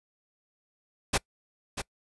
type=noise with echo; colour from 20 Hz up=pink; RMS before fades=-24 dBFS; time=1.13-1.18 s; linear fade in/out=10 ms; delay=640 ms; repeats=1; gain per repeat=-9 dB; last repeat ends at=1.82 s; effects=noise-tail reverb RT60 0.1 s tail -25 dB re dry + resampled to 24000 Hz